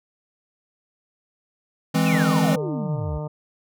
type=chord; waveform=square; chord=E augmented; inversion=none; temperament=equal; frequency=164.81 / 207.7 / 261.6 Hz; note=E3 / G#3 / B#3; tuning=0 / 0 / 0 cents; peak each=-21 / -24 / -24 dBFS; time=1.94-2.56 s; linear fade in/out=10 ms
type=exponential sweep; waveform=sine; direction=down; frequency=2794 to 61.74 Hz; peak=-26 dBFS; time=2.05-3.19 s; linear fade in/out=20 ms
type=harmonic tone; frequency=151.1 Hz; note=D3; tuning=50 cents sharp; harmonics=1 / 2 / 3 / 4 / 5 / 6 / 7 / 8; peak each=-28 / -41 / -36 / -35 / -46 / -40 / -49 / -46 dBFS; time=2.12-3.28 s; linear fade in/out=10 ms
effects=none

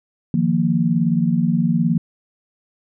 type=chord; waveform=sine; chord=Eb suspended second; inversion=none; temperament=equal with one note detuned; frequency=155.56 / 174.61 / 232.3 Hz; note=Eb3 / F3 / Bb3; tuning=0 / 0 / -6 cents; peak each=-21 / -18 / -19 dBFS; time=0.34-1.98 s; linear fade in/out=2 ms; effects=none

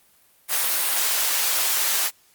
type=high-pass noise; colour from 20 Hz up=white; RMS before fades=-22 dBFS; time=0.48-2.11 s; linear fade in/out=50 ms; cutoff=640 Hz; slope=12 dB/octave; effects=white hiss -58 dBFS RMS until 2.34 s + Opus 32 kbps

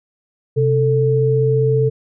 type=tone pair together; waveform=sine; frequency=130.81 / 442.5 Hz; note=C3 / A4; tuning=0 / +10 cents; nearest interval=octave + major sixth; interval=2110 cents; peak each=-15 dBFS; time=0.56-1.9 s; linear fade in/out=20 ms; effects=none

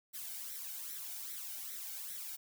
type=noise with flanger; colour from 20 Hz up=blue; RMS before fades=-44 dBFS; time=0.13-2.37 s; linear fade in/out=20 ms; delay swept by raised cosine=0.51 to 1.37 ms; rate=2.5 Hz; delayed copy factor=+0.65; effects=none

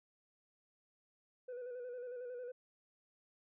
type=tone with vibrato; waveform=sine; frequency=493.9 Hz; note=B4; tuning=in tune; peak=-40 dBFS; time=1.48-2.52 s; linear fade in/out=10 ms; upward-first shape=square; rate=11 Hz; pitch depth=38 cents each way; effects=tanh soft clip ceiling -42 dBFS

